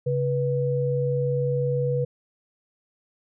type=tone pair together; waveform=sine; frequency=137.19 / 488.9 Hz; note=C#3 / B4; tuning=-18 / -18 cents; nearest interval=octave + minor seventh; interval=2200 cents; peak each=-24 dBFS; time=0.06-2.05 s; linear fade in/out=10 ms; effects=none